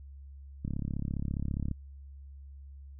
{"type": "click train", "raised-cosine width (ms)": 5, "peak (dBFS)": -21, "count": 38, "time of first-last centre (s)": [0.65, 1.713], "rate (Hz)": 34.8, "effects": ["added 69 Hz sine -45 dBFS peak until 2.99 s"]}